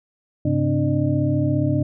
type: tone cluster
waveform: sine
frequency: 100.9 / 135.9 / 261.5 / 298.2 / 604 Hz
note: G#2 / C#3 / C4 / D4 / D5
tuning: -49 / -34 / -1 / +27 / +48 cents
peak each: -24 / -21 / -27 / -22 / -28 dBFS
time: 0.45-1.83 s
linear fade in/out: 5 ms
effects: none